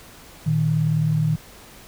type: tone pair together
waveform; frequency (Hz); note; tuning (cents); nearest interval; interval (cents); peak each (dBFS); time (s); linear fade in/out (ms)
sine; 116.54 / 155.56; A#2 / D#3; 0 / 0; perfect fourth; 500; -24 / -18; 0.46-1.36; 10
effects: pink hiss -45 dBFS RMS until 1.87 s